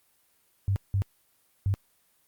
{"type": "tone bursts at uneven times", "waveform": "sine", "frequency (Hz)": 98, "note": "G2", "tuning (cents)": 0, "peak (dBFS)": -22, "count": 3, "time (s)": [[0.68, 0.76], [0.94, 1.02], [1.66, 1.74]], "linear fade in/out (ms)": 0, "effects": ["white hiss -67 dBFS RMS until 2.27 s", "Opus 32 kbps"]}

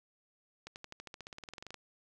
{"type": "accelerating click train", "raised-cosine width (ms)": 0.2, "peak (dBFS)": -28, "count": 19, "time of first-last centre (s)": [0.67, 1.743], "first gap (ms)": 89, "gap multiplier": 0.95, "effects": []}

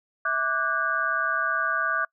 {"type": "tone cluster", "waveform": "sine", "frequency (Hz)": [652, 1171, 1474, 1613], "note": ["E5", "D6", "F#6", "G6"], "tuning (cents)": [-19, -5, -7, 49], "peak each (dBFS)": [-34, -27, -26, -29], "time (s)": [0.25, 2.05], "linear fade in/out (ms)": 5, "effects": ["noise-tail reverb RT60 0.1 s tail -25 dB re dry"]}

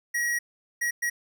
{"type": "tone bursts at uneven times", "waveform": "square", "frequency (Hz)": 1905, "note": "A#6", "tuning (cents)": 37, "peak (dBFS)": -25, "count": 3, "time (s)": [[0.14, 0.39], [0.81, 0.91], [1.02, 1.1]], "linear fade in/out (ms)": 10, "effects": []}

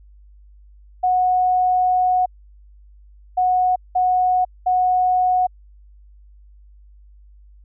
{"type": "tone bursts at uneven times", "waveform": "sine", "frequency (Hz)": 733, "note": "F#5", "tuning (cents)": -16, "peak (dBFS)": -14, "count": 4, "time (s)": [[1.03, 2.26], [3.37, 3.76], [3.95, 4.45], [4.66, 5.47]], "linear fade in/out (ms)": 10, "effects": ["added 50 Hz sine -44 dBFS peak until 7.64 s"]}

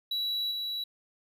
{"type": "tone with level steps", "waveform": "triangle", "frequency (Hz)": 3917, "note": "B7", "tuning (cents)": -15, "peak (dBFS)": [-27, -30], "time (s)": [0.11, 0.84], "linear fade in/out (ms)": 5, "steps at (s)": 0.51, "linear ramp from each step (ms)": 5, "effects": []}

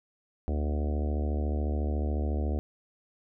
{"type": "harmonic tone", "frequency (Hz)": 74, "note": "D2", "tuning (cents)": 14, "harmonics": [1, 3, 4, 5, 6, 7, 8, 9, 10], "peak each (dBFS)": [-27, -37, -39, -41, -43, -44, -45, -46, -47], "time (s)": [0.48, 2.59], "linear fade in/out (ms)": 0, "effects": []}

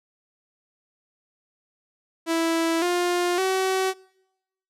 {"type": "tone with pitch steps", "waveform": "sawtooth", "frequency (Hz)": [329.6, 353.3, 378.6], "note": ["E4", "F4", "F#4"], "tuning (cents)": [0, 20, 40], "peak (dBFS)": -17, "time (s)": [2.26, 3.94], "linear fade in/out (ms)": 50, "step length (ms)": 560, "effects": ["noise-tail reverb RT60 0.9 s tail -25 dB re dry", "low-pass 12000 Hz 12 dB/octave"]}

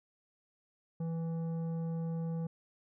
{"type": "tone with tanh clipping", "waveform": "sine", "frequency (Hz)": 164.81, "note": "E3", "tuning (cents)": 0, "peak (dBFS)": -35, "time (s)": [1, 2.47], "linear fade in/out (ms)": 5, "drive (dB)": 10, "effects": []}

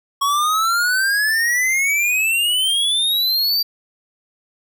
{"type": "exponential sweep", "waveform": "square", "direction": "up", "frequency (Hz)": [1104, 4699], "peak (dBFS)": -16, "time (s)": [0.21, 3.63], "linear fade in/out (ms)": 10, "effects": []}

